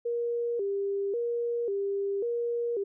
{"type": "tone with vibrato", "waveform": "sine", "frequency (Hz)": 433.8, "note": "A4", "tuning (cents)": -25, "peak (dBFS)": -27, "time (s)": [0.05, 2.84], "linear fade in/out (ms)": 10, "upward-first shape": "square", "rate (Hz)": 0.92, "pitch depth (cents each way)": 150, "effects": []}